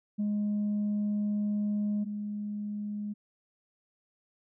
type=tone pair in turn; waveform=sine; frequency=207.7 / 207.7 Hz; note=G#3 / G#3; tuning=0 / 0 cents; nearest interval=unison; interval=0 cents; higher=neither; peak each=-25 / -32 dBFS; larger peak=first; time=0.18-2.05 / 2.05-3.14 s; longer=first; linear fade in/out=20 ms; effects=tanh soft clip ceiling -25 dBFS